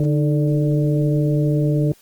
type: harmonic tone with a mistuned harmonic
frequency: 146.83 Hz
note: D3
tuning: in tune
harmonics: 1 / 2 / 3 / 4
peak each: -16 / -22 / -26 / -28 dBFS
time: 0-1.92 s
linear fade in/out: 2 ms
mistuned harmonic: 2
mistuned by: +76 cents
effects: white hiss -53 dBFS RMS until 2.01 s + Opus 24 kbps